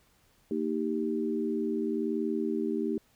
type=chord; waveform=sine; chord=Eb major; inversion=second; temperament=equal with one note detuned; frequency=229.7 / 311.1 / 392 Hz; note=Bb3 / Eb4 / G4; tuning=-25 / 0 / 0 cents; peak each=-32 dBFS; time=0.51-2.98 s; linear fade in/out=2 ms; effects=pink hiss -66 dBFS RMS until 3.15 s